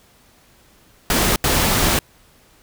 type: noise bursts at uneven times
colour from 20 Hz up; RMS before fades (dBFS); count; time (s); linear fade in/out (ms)
pink; -17; 2; 1.1-1.36 / 1.44-1.99; 2
effects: pink hiss -53 dBFS RMS until 2.62 s